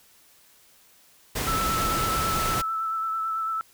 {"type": "noise", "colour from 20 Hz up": "pink", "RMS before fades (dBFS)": -28, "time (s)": [1.35, 2.62], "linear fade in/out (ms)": 10}
{"type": "tone with vibrato", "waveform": "sine", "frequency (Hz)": 1318.5, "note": "E6", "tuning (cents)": 0, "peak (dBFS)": -25, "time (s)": [1.47, 3.61], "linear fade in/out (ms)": 0, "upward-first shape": "sine", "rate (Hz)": 9, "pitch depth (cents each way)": 20}
{"effects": ["white hiss -57 dBFS RMS until 3.73 s"]}